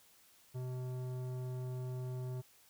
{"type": "tone with tanh clipping", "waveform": "triangle", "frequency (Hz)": 126.9, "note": "B2", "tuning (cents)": 47, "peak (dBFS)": -40, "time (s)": [0.54, 2.42], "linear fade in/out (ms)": 20, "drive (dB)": 18, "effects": ["white hiss -65 dBFS RMS until 2.69 s"]}